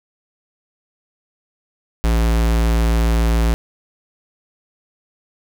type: tone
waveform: square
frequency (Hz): 56.7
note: A#1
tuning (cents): -47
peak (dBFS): -14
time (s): 2.04-3.54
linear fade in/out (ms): 0
effects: none